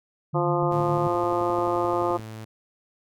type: tone with tremolo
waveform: sine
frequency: 149.4 Hz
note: D3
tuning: 30 cents sharp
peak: -24 dBFS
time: 0.33-1.08 s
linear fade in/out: 10 ms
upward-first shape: sine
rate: 7.1 Hz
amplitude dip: 45%
type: harmonic tone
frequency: 174.61 Hz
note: F3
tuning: in tune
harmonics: 2 / 3 / 4 / 5 / 6 / 7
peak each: -26 / -28 / -29 / -30 / -31 / -31 dBFS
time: 0.34-2.18 s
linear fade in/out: 20 ms
type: click train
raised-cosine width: 2 ms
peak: -27 dBFS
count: 19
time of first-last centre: 0.63-2.195 s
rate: 11.5 Hz
type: tone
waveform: sawtooth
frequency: 110 Hz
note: A2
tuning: in tune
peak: -32 dBFS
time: 0.71-2.45 s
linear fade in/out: 10 ms
effects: none